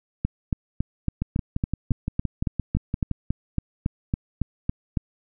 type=two click trains; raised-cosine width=5 ms; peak=-10 / -12 dBFS; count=18 / 12; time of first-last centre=0.25-4.972 / 1.22-3.113 s; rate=3.6 / 5.81 Hz; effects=none